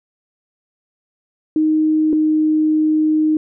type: tone pair in turn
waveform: sine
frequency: 311.1 / 309.8 Hz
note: D#4 / D#4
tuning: 0 / -7 cents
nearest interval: unison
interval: 7 cents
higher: first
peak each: -12 dBFS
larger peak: neither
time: 1.56-2.13 / 2.13-3.37 s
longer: second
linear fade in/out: 2 ms
effects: none